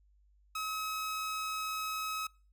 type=tone; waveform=sawtooth; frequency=1279 Hz; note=D#6; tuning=47 cents sharp; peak=-31 dBFS; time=0.55-2.27 s; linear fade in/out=5 ms; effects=noise-tail reverb RT60 0.4 s tail -26 dB re dry + added 50 Hz sine -63 dBFS peak until 2.52 s